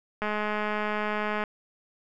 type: click train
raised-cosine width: 0.5 ms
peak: -15 dBFS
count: 258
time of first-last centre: 0.22-1.438 s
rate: 211 Hz
effects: none